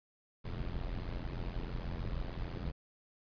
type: noise with amplitude modulation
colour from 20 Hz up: brown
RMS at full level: -35 dBFS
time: 0.44-2.72 s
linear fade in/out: 20 ms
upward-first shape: sine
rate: 86.4 Hz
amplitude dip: 85%
effects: resampled to 11025 Hz